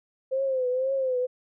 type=tone with vibrato; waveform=sine; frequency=520 Hz; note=C5; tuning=11 cents flat; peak=-23 dBFS; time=0.31-1.27 s; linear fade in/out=20 ms; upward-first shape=triangle; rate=2 Hz; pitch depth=88 cents each way; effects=none